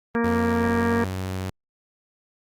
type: harmonic tone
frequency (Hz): 233.1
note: A#3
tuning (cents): 0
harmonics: 1 / 2 / 3 / 4 / 5 / 6 / 7 / 8 / 10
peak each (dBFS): -22 / -25 / -36 / -31 / -32 / -39 / -32 / -35 / -43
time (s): 0.15-1.04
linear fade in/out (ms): 0
type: tone with pitch glide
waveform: sawtooth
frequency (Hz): 88.4 to 93.66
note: F2 to F#2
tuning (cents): +22 to +22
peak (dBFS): -23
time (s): 0.24-1.5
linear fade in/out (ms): 5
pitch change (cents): +100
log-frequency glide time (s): 0.6-0.98
effects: Opus 24 kbps